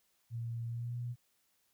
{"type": "tone with pitch glide", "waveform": "sine", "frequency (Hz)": [116.54, 121], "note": ["A#2", "B2"], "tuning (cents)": [0, -35], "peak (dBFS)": -36, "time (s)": [0.3, 1.16], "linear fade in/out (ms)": 50, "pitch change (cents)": 65, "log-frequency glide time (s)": [0.68, 0.96], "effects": ["white hiss -75 dBFS RMS until 1.73 s"]}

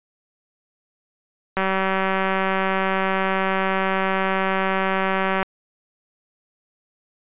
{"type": "click train", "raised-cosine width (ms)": 0.5, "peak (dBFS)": -7, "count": 738, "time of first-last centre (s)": [1.57, 5.429], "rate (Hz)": 191, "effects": ["resampled to 8000 Hz"]}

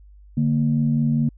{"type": "tone pair together", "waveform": "sine", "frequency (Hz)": [146.83, 231.8], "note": ["D3", "A#3"], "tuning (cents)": [0, -10], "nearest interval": "minor sixth", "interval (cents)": 790, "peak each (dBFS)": -19, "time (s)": [0.37, 1.29], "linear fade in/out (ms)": 5, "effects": ["tanh soft clip ceiling -9 dBFS", "added 50 Hz sine -44 dBFS peak until 1.37 s"]}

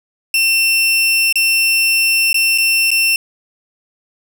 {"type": "tone with dropouts", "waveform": "sawtooth", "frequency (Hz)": 2700, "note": "E7", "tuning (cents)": 41, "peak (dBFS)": -8, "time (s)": [0.34, 3.16], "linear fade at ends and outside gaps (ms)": 2, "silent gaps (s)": [[1.326, 1.356], [2.33, 2.343], [2.578, 2.583], [2.906, 2.914]], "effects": []}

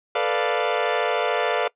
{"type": "chord", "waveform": "sawtooth", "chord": "B half-diminished seventh", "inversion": "third", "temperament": "equal", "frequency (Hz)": [440, 493.9, 587.3, 698.5], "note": ["A4", "B4", "D5", "F5"], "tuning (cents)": [0, 0, 0, 0], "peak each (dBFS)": -22, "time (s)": [0.15, 1.68], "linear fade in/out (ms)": 5, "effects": ["noise-tail reverb RT60 0.1 s tail -22 dB re dry", "resampled to 8000 Hz"]}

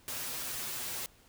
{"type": "noise with comb filter", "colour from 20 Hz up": "white", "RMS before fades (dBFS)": -38, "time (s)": [0.08, 1.06], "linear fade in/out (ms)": 0, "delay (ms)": 8, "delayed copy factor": 0.8, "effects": ["pink hiss -62 dBFS RMS until 1.28 s"]}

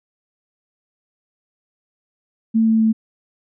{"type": "tone with pitch steps", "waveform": "sine", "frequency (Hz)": [223.8, 222.5, 221.2], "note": ["A3", "A3", "A3"], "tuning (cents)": [30, 20, 9], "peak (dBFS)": -12, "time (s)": [2.54, 2.93], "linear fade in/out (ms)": 20, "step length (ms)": 130, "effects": []}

